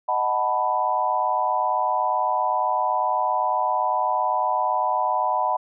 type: chord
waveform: sine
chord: B dominant seventh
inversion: first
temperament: equal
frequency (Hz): 622.3 / 740 / 880 / 987.8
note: D#5 / F#5 / A5 / B5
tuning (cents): 0 / 0 / 0 / 0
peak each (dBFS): -28 / -25 / -26 / -23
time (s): 0.08-5.57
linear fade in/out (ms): 10
effects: none